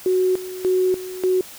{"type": "tone with tremolo", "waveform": "sine", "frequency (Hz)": 370, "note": "F#4", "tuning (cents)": 0, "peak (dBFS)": -15, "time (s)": [0.06, 1.41], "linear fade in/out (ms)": 2, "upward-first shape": "square", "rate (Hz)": 1.7, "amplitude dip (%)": 80, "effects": ["white hiss -40 dBFS RMS until 1.58 s"]}